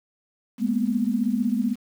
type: tone cluster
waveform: sine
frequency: 207.3 / 233.6 / 249.3 Hz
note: G#3 / A#3 / B3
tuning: -3 / +4 / +16 cents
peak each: -25 dBFS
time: 0.58-1.76 s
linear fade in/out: 50 ms
effects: 8-bit